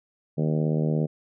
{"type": "harmonic tone", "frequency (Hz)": 77.4, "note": "D#2", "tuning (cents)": -9, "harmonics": [2, 3, 4, 5, 6, 7, 8, 9, 10], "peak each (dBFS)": [-23, -29, -34, -33, -33, -36, -38, -48, -49], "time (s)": [0.37, 1.07], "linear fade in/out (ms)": 20, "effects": []}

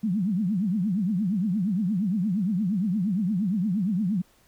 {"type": "tone with vibrato", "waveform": "sine", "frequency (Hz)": 196, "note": "G3", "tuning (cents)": 0, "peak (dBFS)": -22, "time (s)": [0.03, 4.22], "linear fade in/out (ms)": 10, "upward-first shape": "triangle", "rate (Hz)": 8.6, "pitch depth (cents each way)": 290, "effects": ["pink hiss -61 dBFS RMS until 4.47 s"]}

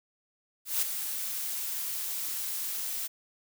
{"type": "noise with ADSR envelope", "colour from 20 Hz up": "blue", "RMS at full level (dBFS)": -26, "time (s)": [0.65, 3.08], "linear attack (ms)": 170, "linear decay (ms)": 10, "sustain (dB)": -8, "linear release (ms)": 19, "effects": []}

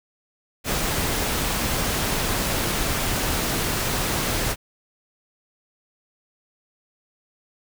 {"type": "noise", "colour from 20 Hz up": "pink", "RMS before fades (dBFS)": -24, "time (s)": [0.64, 4.56], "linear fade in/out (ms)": 50, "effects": []}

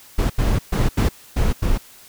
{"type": "noise bursts at uneven times", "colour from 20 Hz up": "brown", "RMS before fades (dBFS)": -17, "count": 6, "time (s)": [[0.18, 0.3], [0.38, 0.59], [0.72, 0.89], [0.97, 1.09], [1.36, 1.53], [1.62, 1.78]], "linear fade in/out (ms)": 10, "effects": ["white hiss -46 dBFS RMS until 2.08 s"]}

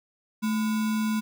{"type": "tone with sample-and-hold", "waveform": "sine", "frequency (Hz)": 217.6, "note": "A3", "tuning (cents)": -19, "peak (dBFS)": -23, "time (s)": [0.42, 1.21], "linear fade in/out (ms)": 20, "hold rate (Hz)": 1225, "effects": []}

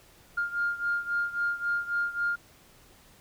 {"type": "beating tone pair", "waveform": "sine", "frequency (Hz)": [1406, 1409.7], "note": ["F6", "F6"], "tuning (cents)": [11, 16], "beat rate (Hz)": 3.7, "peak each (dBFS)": [-28, -31], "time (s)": [0.37, 2.36], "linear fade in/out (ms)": 10, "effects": ["tanh soft clip ceiling -19 dBFS", "pink hiss -57 dBFS RMS until 3.2 s"]}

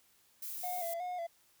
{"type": "noise", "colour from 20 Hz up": "violet", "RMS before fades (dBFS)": -42, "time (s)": [0.42, 0.94], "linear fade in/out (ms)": 5}
{"type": "tone with vibrato", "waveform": "triangle", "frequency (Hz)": 698.5, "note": "F5", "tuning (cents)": 0, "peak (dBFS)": -34, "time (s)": [0.63, 1.27], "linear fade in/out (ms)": 10, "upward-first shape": "square", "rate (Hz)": 2.7, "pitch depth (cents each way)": 56}
{"effects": ["white hiss -68 dBFS RMS until 1.6 s"]}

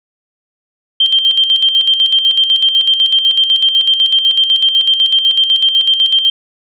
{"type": "tone with tremolo", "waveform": "sine", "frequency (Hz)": 3155, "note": "G7", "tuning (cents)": 10, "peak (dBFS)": -6, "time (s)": [1, 6.3], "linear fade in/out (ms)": 5, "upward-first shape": "square", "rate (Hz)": 8, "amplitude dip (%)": 55, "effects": []}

